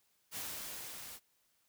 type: noise with level ramp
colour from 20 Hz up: white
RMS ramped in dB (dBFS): -41 to -49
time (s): 0.31-1.2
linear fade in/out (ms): 50
effects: white hiss -75 dBFS RMS until 1.68 s